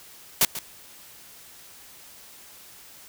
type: noise with echo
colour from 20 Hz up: white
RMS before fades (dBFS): -18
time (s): 0.41-0.45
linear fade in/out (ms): 2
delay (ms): 140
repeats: 1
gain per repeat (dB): -14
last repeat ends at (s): 0.59
effects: white hiss -48 dBFS RMS until 3.08 s